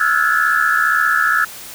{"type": "tone cluster", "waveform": "sine", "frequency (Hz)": [1305, 1380, 1460, 1667, 1729], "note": ["E6", "F6", "F#6", "G#6", "A6"], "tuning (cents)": [-18, -21, -24, 6, -31], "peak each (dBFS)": -19, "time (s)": [0, 1.45], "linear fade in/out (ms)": 5, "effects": ["white hiss -34 dBFS RMS until 1.74 s"]}